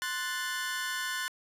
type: chord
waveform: sawtooth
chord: F# diminished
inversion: second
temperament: equal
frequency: 1046.5 / 1480 / 1760 Hz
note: C6 / F#6 / A6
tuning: 0 / 0 / 0 cents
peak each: -35 / -32 / -32 dBFS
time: 0.02-1.28 s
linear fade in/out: 0 ms
effects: resampled to 32000 Hz + 10-bit